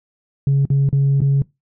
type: tone with dropouts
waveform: sine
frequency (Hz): 138.59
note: C#3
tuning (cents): 0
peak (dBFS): -10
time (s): 0.47-1.42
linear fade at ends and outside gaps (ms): 2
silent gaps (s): 0.653-0.702 / 0.89-0.928 / 1.205-1.217
effects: noise-tail reverb RT60 0.2 s tail -23 dB re dry + tanh soft clip ceiling -10 dBFS